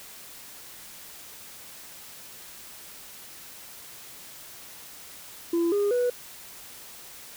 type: tone with pitch steps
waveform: sine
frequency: 338.8 / 407.6 / 490.3 Hz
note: E4 / G#4 / B4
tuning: +48 / -32 / -13 cents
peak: -19 dBFS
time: 5.53-6.1 s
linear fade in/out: 5 ms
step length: 190 ms
effects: tanh soft clip ceiling -20 dBFS + white hiss -45 dBFS RMS until 7.36 s